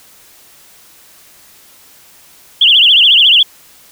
sine tone with vibrato, 3099 Hz, G7, 21 cents flat, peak -4 dBFS, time 2.61-3.43 s, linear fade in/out 5 ms, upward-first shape triangle, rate 14 Hz, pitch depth 230 cents each way, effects white hiss -43 dBFS RMS until 3.91 s

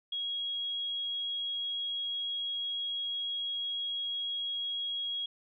sine tone, 3302 Hz, G#7, 11 cents flat, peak -32 dBFS, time 0.12-5.26 s, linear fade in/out 5 ms, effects none

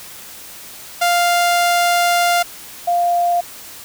sawtooth / sine tone pair in turn, 698.5 / 698.5 Hz, F5 / F5, 0 / 0 cents, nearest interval unison, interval 0 cents, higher neither, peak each -9 / -13 dBFS, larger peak first, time 1.01-2.43 / 2.87-3.41 s, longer first, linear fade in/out 10 ms, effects white hiss -36 dBFS RMS until 3.84 s

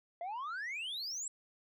sine exponential sweep, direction up, 665 to 7902 Hz, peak -35 dBFS, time 0.21-1.28 s, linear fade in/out 2 ms, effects tanh soft clip ceiling -37 dBFS

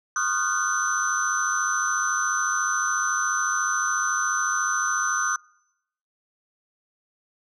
sine tone cluster, 1082 / 1232 / 1415 / 1509 / 6060 Hz, C#6 / D#6 / F6 / F#6 / F#8, -42 / -17 / +22 / +34 / +40 cents, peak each -32 / -26 / -28 / -27 / -27 dBFS, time 0.16-5.36 s, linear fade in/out 2 ms, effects noise-tail reverb RT60 0.8 s tail -26 dB re dry + tanh soft clip ceiling -15 dBFS

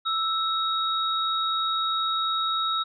sine tone pair together, 1318.5 / 3784 Hz, E6 / A#7, 0 / +25 cents, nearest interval octave + tritone, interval 1825 cents, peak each -25 / -27 dBFS, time 0.05-2.84 s, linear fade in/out 20 ms, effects none

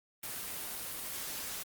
white noise, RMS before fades -40 dBFS, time 0.23-1.63 s, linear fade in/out 5 ms, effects Opus 24 kbps

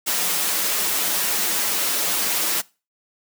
white noise with comb filter, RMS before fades -22 dBFS, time 0.06-2.62 s, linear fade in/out 20 ms, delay 7.7 ms, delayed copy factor -0.6, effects noise-tail reverb RT60 0.3 s tail -22 dB re dry + high-pass 200 Hz 12 dB/octave

